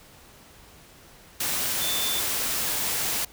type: tone in noise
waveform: sine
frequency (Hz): 3533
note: A7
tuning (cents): +6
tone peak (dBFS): -29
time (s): 1.81-2.2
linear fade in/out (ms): 5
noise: white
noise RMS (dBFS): -27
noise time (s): 1.4-3.25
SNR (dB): -5
effects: pink hiss -51 dBFS RMS until 3.32 s